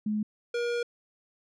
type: tone pair in turn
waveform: sine / square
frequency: 212.2 / 476.4 Hz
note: G#3 / A#4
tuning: +38 / +38 cents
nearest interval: octave + major second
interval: 1400 cents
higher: second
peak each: -26 / -28 dBFS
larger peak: first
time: 0.06-0.23 / 0.54-0.83 s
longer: second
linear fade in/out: 5 ms
effects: low-pass 5000 Hz 12 dB/octave